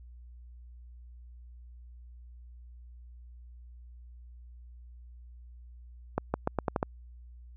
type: accelerating click train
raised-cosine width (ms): 1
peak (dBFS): -13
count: 7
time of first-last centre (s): 6.18-6.829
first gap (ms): 160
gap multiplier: 0.84
effects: added 60 Hz sine -47 dBFS peak until 7.56 s